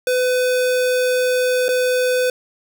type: tone with dropouts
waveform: square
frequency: 503 Hz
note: B4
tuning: 32 cents sharp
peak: -16 dBFS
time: 0.07-2.3 s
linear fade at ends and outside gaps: 2 ms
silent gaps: 1.683-1.689 s
effects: none